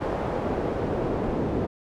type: noise with band-pass filter sweep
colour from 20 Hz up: brown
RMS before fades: -27 dBFS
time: 0-1.67 s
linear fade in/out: 20 ms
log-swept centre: 640 to 400 Hz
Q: 1
effects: none